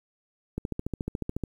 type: click train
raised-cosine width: 3 ms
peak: -17 dBFS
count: 13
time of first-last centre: 0.58-1.437 s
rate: 14 Hz
effects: 9-bit